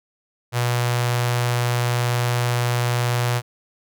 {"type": "tone with notch filter", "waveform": "sawtooth", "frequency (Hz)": 121, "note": "B2", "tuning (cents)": -35, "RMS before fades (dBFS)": -21, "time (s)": [0.52, 3.42], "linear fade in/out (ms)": 50, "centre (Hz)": 260, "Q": 0.66, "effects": []}